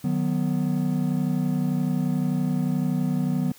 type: chord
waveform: triangle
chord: B major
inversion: first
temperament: equal with one note detuned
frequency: 153.42 / 185 / 246.9 Hz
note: D#3 / F#3 / B3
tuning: -24 / 0 / 0 cents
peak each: -24 dBFS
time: 0.04-3.52 s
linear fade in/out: 5 ms
effects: white hiss -51 dBFS RMS until 3.58 s